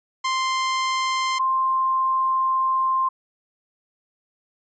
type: tone pair in turn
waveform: sawtooth / sine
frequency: 1046.5 / 1050.9 Hz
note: C6 / C6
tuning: 0 / +7 cents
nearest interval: unison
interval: 7 cents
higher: second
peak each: -17 / -18 dBFS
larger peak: first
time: 0.24-1.39 / 1.39-3.09 s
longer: second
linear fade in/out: 10 ms
effects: resampled to 16000 Hz